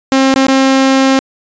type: tone with dropouts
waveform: sawtooth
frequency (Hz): 267.1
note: C4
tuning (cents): +36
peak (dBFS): -3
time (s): 0.12-1.19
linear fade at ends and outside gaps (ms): 0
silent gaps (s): 0.341-0.36 / 0.467-0.483
effects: resampled to 16000 Hz